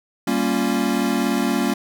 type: chord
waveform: square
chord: G half-diminished seventh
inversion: none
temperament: equal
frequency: 196 / 233.1 / 277.2 / 349.2 Hz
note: G3 / Bb3 / Db4 / F4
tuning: 0 / 0 / 0 / 0 cents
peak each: -26 / -23 / -24 / -27 dBFS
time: 0.27-1.74 s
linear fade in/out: 5 ms
effects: none